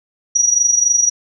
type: tone with amplitude modulation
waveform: sine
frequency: 5790 Hz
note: F#8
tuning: 38 cents flat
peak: -8 dBFS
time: 0.35-1.1 s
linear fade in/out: 10 ms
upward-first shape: sine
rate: 23.6 Hz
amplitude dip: 70%
effects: none